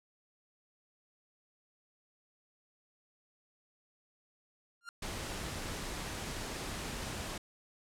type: tone with exponential growth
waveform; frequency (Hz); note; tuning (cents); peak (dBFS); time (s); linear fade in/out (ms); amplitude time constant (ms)
45% pulse; 1396.9; F6; 0; -39; 4.81-4.89; 1; 16
type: noise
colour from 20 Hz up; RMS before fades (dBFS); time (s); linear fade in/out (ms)
pink; -40; 5.02-7.38; 5
effects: low-pass 10000 Hz 12 dB/octave